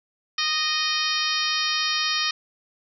harmonic tone, 619 Hz, D#5, 9 cents flat, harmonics 2 / 3 / 4 / 5 / 6 / 7 / 8 / 9, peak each -30 / -30 / -30 / -30 / -30 / -30 / -30 / -30 dBFS, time 0.38-2.31 s, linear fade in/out 5 ms, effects none

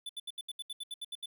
square tone bursts, 3496 Hz, A7, 12 cents flat, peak -38 dBFS, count 12, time 0.06-1.259 s, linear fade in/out 5 ms, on 33 ms, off 73 ms, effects none

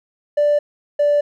triangle tone pair in turn, 587.3 / 583.9 Hz, D5 / D5, 0 / -10 cents, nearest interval unison, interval 10 cents, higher first, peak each -9 dBFS, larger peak neither, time 0.37-0.59 / 0.99-1.21 s, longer neither, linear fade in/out 10 ms, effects tanh soft clip ceiling -9 dBFS

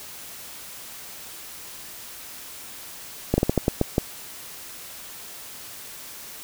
slowing click train, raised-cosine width 2 ms, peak -5 dBFS, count 8, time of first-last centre 3.34-3.981 s, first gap 40 ms, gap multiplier 1.27, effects white hiss -40 dBFS RMS until 6.43 s

